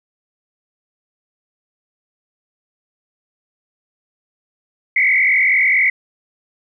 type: tone with frequency modulation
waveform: sine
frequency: 2127 Hz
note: C7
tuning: 28 cents sharp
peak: -11 dBFS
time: 4.96-5.9 s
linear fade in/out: 5 ms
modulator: 44.4 Hz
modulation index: 3.1
effects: none